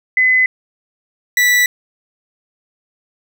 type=tone pair in turn; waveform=sine / 40% pulse; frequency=2025 / 1965.1 Hz; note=B6 / B6; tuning=+43 / -9 cents; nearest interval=minor second; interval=52 cents; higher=first; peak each=-9 dBFS; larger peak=neither; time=0.17-0.46 / 1.37-1.66 s; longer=neither; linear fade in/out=2 ms; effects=none